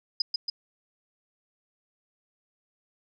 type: tone with echo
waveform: sine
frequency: 4997 Hz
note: D#8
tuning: 7 cents sharp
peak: -21 dBFS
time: 0.2-0.22 s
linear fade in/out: 5 ms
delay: 140 ms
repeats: 2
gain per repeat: -3 dB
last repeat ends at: 0.5 s
effects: none